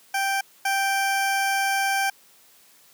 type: tone pair in turn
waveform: 20% pulse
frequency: 784 / 784 Hz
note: G5 / G5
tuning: 0 / 0 cents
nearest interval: unison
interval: 0 cents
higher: neither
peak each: -17 / -16 dBFS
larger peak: second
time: 0.14-0.41 / 0.65-2.1 s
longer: second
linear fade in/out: 5 ms
effects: white hiss -55 dBFS RMS until 2.93 s + high-pass 150 Hz 12 dB/octave